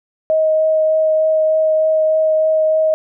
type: tone with vibrato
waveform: sine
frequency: 629 Hz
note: D#5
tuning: 19 cents sharp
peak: -11 dBFS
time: 0.3-2.94 s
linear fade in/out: 0 ms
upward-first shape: triangle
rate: 3.3 Hz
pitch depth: 9 cents each way
effects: none